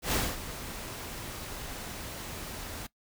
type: noise with ADSR envelope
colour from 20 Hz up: pink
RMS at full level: -27 dBFS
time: 0.02-2.87 s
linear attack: 110 ms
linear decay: 230 ms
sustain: -13 dB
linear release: 8 ms
effects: noise-tail reverb RT60 0.1 s tail -20 dB re dry